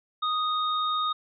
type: tone pair together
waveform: sine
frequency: 1244.5 / 3708 Hz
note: D#6 / A#7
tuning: 0 / -10 cents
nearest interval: octave + perfect fifth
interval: 1890 cents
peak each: -25 / -31 dBFS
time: 0.22-1.13 s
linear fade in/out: 10 ms
effects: none